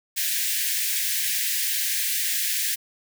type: high-pass noise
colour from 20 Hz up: white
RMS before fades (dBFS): -25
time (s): 0.16-2.76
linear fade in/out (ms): 20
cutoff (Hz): 1600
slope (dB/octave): 96
effects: none